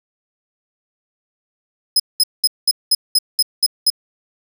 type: tone bursts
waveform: sawtooth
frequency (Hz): 5080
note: D#8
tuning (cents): +35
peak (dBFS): -8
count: 9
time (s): 1.96-3.902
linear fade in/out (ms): 5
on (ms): 38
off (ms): 200
effects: none